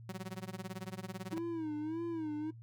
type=tone with tremolo; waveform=sawtooth; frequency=187.3 Hz; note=F#3; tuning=21 cents sharp; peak=-34 dBFS; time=0.09-1.38 s; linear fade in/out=0 ms; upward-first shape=sine; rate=18 Hz; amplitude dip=100%
type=tone with vibrato; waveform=triangle; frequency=318.7 Hz; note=D#4; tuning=42 cents sharp; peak=-33 dBFS; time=1.32-2.51 s; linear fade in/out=10 ms; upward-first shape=sine; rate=1.7 Hz; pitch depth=110 cents each way
effects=noise-tail reverb RT60 0.1 s tail -17 dB re dry + added 115 Hz sine -49 dBFS peak until 2.62 s